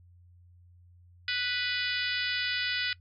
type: harmonic tone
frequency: 493.9 Hz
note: B4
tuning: in tune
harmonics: 3 / 4 / 5 / 6 / 7 / 8 / 9 / 10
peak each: -34 / -35 / -36 / -37 / -37 / -38 / -39 / -39 dBFS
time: 1.28-2.93 s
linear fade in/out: 2 ms
effects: noise-tail reverb RT60 0.1 s tail -21 dB re dry + added 88 Hz sine -54 dBFS peak until 3 s